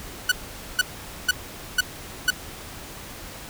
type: tone bursts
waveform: sawtooth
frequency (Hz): 1480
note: F#6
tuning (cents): 0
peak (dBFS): -12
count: 5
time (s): 0.29-2.305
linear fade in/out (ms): 5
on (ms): 27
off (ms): 470
effects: pink hiss -39 dBFS RMS until 3.49 s